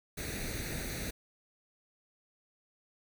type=noise with comb filter; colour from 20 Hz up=pink; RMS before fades=-38 dBFS; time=0.17-1.11 s; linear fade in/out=10 ms; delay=0.48 ms; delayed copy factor=+0.75; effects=none